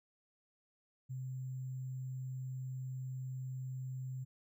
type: tone with sample-and-hold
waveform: sine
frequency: 130 Hz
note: C3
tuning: 11 cents flat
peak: -39 dBFS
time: 1.09-4.25 s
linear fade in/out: 20 ms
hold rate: 7350 Hz
effects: none